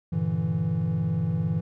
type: chord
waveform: triangle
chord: E half-diminished seventh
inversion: first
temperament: equal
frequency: 98 / 116.54 / 146.83 / 164.81 Hz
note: G2 / Bb2 / D3 / E3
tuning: 0 / 0 / 0 / 0 cents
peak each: -29 / -29 / -29 / -23 dBFS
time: 0.12-1.61 s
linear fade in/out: 10 ms
effects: tanh soft clip ceiling -13 dBFS